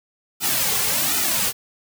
white noise with flanger, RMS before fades -21 dBFS, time 0.4-1.53 s, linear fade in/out 50 ms, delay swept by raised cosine 1.8 to 3.2 ms, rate 1.3 Hz, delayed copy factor -0.95, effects none

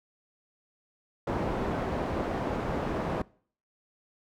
white low-pass noise, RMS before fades -31 dBFS, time 1.27-3.22 s, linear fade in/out 5 ms, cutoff 660 Hz, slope 12 dB/octave, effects noise-tail reverb RT60 0.5 s tail -23 dB re dry

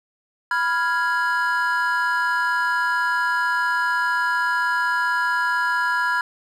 triangle chord, F diminished, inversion second, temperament equal, 987.8 / 1396.9 / 1661.2 Hz, Cb6 / F6 / Ab6, 0 / 0 / 0 cents, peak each -21 dBFS, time 0.51-6.21 s, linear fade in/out 2 ms, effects tanh soft clip ceiling -9 dBFS

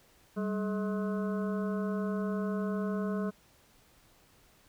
harmonic tone with a mistuned harmonic, 212.5 Hz, G#3, 40 cents sharp, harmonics 1 / 2 / 3 / 5 / 6 / 7, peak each -31 / -37 / -41 / -45 / -47 / -48 dBFS, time 0.36-3.31 s, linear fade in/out 20 ms, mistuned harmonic 1, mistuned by -140 cents, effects pink hiss -63 dBFS RMS until 4.68 s

